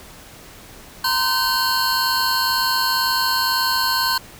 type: tone cluster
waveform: square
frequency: 931 / 1033 / 1537 / 4178 / 4414 Hz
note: A#5 / C6 / G6 / C8 / C#8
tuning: -2 / -22 / -35 / -3 / -8 cents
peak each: -27 / -23 / -24 / -25 / -25 dBFS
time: 1.04-4.18 s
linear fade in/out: 5 ms
effects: pink hiss -42 dBFS RMS until 4.39 s